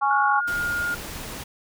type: harmonic tone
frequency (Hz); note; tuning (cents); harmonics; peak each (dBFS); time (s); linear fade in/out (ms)
277.2; C#4; 0; 3 / 4 / 5; -21 / -22 / -27; 0.01-0.41; 20
type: tone with pitch glide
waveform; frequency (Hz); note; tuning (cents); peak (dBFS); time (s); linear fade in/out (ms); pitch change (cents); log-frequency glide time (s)
sine; 1441 to 1420.3; F#6 to F6; -46 to +29; -23; 0.1-0.95; 10; -25; 0.23-0.5
type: noise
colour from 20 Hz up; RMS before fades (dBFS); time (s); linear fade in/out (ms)
pink; -35; 0.47-1.44; 10
effects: none